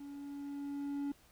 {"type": "tone with level ramp", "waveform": "triangle", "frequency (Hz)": 283.3, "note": "C#4", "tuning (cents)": 38, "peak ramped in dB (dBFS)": [-43, -32], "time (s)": [0, 1.12], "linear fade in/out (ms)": 5, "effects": ["pink hiss -65 dBFS RMS until 1.31 s"]}